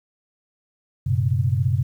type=tone cluster; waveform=sine; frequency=95.4 / 118.7 / 133.4 Hz; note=G2 / A#2 / C3; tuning=-47 / +32 / +34 cents; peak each=-22 dBFS; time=1.06-1.83 s; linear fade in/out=10 ms; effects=9-bit